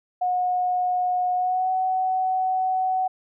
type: tone with pitch glide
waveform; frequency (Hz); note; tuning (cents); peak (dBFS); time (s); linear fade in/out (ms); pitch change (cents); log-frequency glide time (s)
sine; 726 to 749; F#5 to F#5; -33 to +21; -20; 0.21-3.08; 10; +54; 1.35-1.71
effects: none